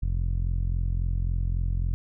sawtooth tone with low-pass filter, 43.65 Hz, F1, in tune, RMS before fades -26 dBFS, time 0.02-1.94 s, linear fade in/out 0 ms, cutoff 110 Hz, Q 1.2, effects none

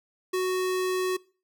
square tone, 370 Hz, F#4, in tune, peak -25 dBFS, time 0.33-1.17 s, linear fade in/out 10 ms, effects noise-tail reverb RT60 0.4 s tail -23 dB re dry

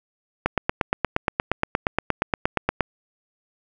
click train, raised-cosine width 0.5 ms, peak -4 dBFS, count 21, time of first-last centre 0.46-2.807 s, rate 8.52 Hz, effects none

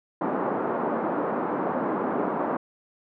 pink band-pass noise, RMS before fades -27 dBFS, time 0.21-2.57 s, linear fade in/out 5 ms, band 220 to 1200 Hz, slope 24 dB/octave, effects none

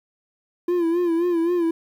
triangle tone with vibrato, 342.1 Hz, F4, 36 cents flat, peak -16 dBFS, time 0.68-1.71 s, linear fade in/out 5 ms, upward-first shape sine, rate 3.8 Hz, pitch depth 72 cents each way, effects 9-bit

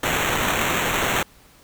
violet noise with sample-and-hold, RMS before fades -22 dBFS, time 0.03-1.23 s, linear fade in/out 5 ms, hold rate 4900 Hz, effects pink hiss -52 dBFS RMS until 1.63 s

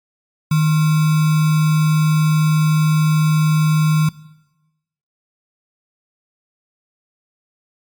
sine tone with sample-and-hold, 155.56 Hz, D#3, in tune, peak -11 dBFS, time 0.51-4.09 s, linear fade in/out 5 ms, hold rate 1225 Hz, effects noise-tail reverb RT60 1.0 s tail -20 dB re dry + MP3 96 kbps

